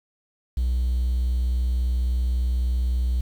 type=tone; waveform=triangle; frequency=61.8 Hz; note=B1; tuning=2 cents sharp; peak=-17 dBFS; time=0.57-3.21 s; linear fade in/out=5 ms; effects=tanh soft clip ceiling -15 dBFS + 8-bit